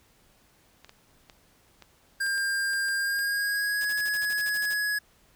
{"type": "clicks", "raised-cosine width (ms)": 0.2, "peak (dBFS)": -29, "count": 9, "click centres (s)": [0.846, 0.894, 1.298, 1.823, 2.265, 2.379, 2.734, 2.885, 3.191]}
{"type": "tone with pitch glide", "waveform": "square", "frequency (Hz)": [1600, 1679.5], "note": ["G6", "G#6"], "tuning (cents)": [35, 19], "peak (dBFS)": -26, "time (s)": [2.2, 4.99], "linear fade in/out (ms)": 10, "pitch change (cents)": 84, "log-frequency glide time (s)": [2.96, 3.96]}
{"type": "noise bursts", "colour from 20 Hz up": "white", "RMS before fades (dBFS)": -41, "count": 12, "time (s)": [3.81, 4.739], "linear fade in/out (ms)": 2, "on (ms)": 38, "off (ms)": 43}
{"effects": ["pink hiss -62 dBFS RMS until 5.35 s"]}